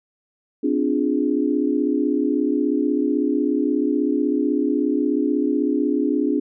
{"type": "chord", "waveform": "sine", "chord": "D half-diminished seventh", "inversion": "third", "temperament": "equal with one note detuned", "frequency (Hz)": [257.4, 293.7, 349.2, 415.3], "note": ["C4", "D4", "F4", "Ab4"], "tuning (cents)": [-28, 0, 0, 0], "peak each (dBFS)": [-23, -20, -26, -26], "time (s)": [0.63, 6.4], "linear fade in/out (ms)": 10, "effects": []}